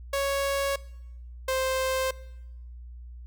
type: tone pair in turn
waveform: sawtooth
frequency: 554.4 / 523.3 Hz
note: C#5 / C5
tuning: 0 / 0 cents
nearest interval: minor second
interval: 100 cents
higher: first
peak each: -21 / -21 dBFS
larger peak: neither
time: 0.13-0.76 / 1.48-2.11 s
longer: neither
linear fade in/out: 5 ms
effects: noise-tail reverb RT60 0.9 s tail -21 dB re dry + added 60 Hz sine -40 dBFS peak until 3.26 s